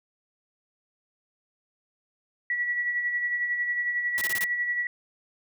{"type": "tone with tremolo", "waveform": "sine", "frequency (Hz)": 1940, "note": "B6", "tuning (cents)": -31, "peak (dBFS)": -23, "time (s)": [2.5, 4.87], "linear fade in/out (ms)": 2, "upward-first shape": "sine", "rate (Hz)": 11, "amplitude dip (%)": 45}
{"type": "noise bursts", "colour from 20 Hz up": "white", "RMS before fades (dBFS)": -32, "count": 5, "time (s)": [4.18, 4.441], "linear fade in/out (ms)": 0, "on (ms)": 33, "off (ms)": 24}
{"effects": []}